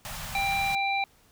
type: band-stop noise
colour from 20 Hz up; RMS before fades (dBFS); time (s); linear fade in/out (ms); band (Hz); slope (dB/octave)
pink; -37; 0.05-0.75; 0; 210 to 590; 48
type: harmonic tone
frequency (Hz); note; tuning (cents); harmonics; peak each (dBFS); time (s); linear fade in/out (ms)
789; G5; +11; 1 / 3 / 5; -27 / -28 / -36; 0.35-1.04; 2
effects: pink hiss -61 dBFS RMS until 1.31 s